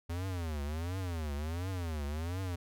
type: tone with vibrato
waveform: square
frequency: 82.41 Hz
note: E2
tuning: in tune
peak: -35 dBFS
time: 0.09-2.56 s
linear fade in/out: 10 ms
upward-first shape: triangle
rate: 1.4 Hz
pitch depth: 280 cents each way
effects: none